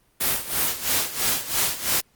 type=noise with tremolo; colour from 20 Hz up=white; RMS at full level=-21 dBFS; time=0.2-2.01 s; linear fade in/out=10 ms; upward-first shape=sine; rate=3 Hz; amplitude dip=80%; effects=pink hiss -63 dBFS RMS until 2.15 s + Opus 32 kbps